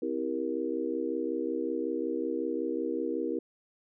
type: chord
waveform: sine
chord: C dominant seventh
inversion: none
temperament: just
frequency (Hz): 261.6 / 327 / 392.4 / 470.9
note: C4 / E4 / G4 / Bb4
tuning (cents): 0 / -14 / +2 / +18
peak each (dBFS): -36 / -33 / -36 / -34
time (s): 0.02-3.39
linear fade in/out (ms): 5
effects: none